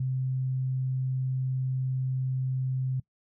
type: tone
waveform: sine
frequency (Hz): 130.2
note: C3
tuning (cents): -8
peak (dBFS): -26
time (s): 0-3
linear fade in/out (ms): 5
effects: noise-tail reverb RT60 0.1 s tail -22 dB re dry